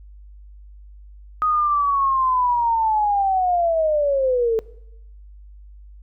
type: linear sweep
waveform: sine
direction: down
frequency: 1253 to 438.1 Hz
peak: -16 dBFS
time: 1.42-4.59 s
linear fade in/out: 0 ms
effects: noise-tail reverb RT60 0.8 s tail -21 dB re dry + added 50 Hz sine -40 dBFS peak until 6.02 s